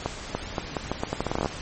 accelerating click train, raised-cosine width 1 ms, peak -11 dBFS, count 16, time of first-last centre 0.06-1.459 s, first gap 290 ms, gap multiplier 0.8, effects pink hiss -37 dBFS RMS until 1.61 s + MP3 32 kbps

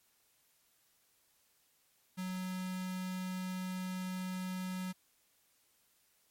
square tone with notch filter, 185 Hz, F#3, in tune, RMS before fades -39 dBFS, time 2.17-4.93 s, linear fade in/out 20 ms, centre 470 Hz, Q 0.85, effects white hiss -72 dBFS RMS until 6.3 s + MP3 64 kbps

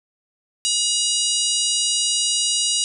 harmonic tone, 960 Hz, B5, 49 cents flat, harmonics 3 / 4 / 5 / 6 / 7 / 8 / 9 / 10, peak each -24 / -25 / -26 / -27 / -27 / -28 / -29 / -29 dBFS, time 0.65-2.84 s, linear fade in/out 0 ms, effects none

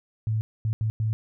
sine tone bursts at uneven times, 109.7 Hz, A2, 5 cents flat, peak -22 dBFS, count 4, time 0.27-0.41 / 0.65-0.73 / 0.81-0.9 / 1-1.13 s, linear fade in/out 0 ms, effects none

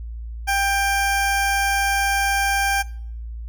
20% pulse tone, 792 Hz, G5, 18 cents sharp, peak -13 dBFS, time 0.47-2.83 s, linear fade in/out 20 ms, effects noise-tail reverb RT60 0.6 s tail -23 dB re dry + added 57 Hz sine -29 dBFS peak until 3.48 s

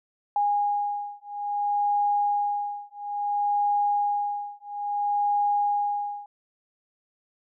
sine beating tone pair, 820 / 820.59 Hz, G#5 / G#5, -22 / -21 cents, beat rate 0.59 Hz, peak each -26 dBFS, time 0.36-6.26 s, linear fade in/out 2 ms, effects none

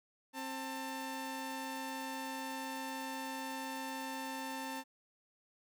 sawtooth tone pair together, 265 / 892 Hz, C4 / A5, +22 / +23 cents, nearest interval octave + major sixth, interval 2101 cents, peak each -39 / -38 dBFS, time 0.33-4.84 s, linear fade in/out 50 ms, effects none

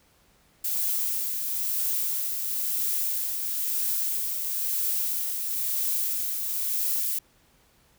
violet noise with tremolo, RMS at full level -26 dBFS, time 0.64-7.19 s, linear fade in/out 5 ms, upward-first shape triangle, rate 1 Hz, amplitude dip 40%, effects pink hiss -62 dBFS RMS until 7.98 s

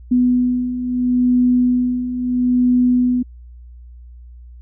sine beating tone pair, 247.7 / 248.45 Hz, B3 / B3, +5 / +11 cents, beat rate 0.75 Hz, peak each -20 / -14 dBFS, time 0.11-3.23 s, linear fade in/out 10 ms, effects added 60 Hz sine -36 dBFS peak until 4.61 s

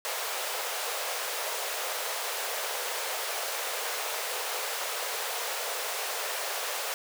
pink high-pass noise, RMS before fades -33 dBFS, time 0.05-6.94 s, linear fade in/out 0 ms, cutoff 450 Hz, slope 48 dB/octave, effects none

